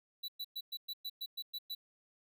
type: tone bursts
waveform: square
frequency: 3951 Hz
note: B7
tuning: in tune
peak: -39 dBFS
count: 10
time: 0.23-1.75 s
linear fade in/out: 10 ms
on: 53 ms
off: 110 ms
effects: none